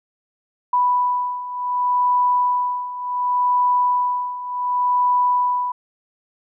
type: beating tone pair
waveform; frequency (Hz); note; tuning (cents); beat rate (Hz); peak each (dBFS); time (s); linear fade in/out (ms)
sine; 987.8 / 988.48; B5 / B5; 0 / +1; 0.68; -22 / -18; 0.73-5.72; 5
effects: none